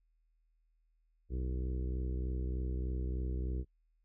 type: harmonic tone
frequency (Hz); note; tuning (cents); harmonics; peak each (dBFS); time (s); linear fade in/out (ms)
63.3; B1; +43; 1 / 2 / 3 / 4 / 5 / 6 / 7 / 8; -34 / -44 / -48 / -54 / -47 / -49 / -52 / -62; 1.29-3.65; 50
effects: noise-tail reverb RT60 0.1 s tail -25 dB re dry + added 40 Hz sine -70 dBFS peak until 4.04 s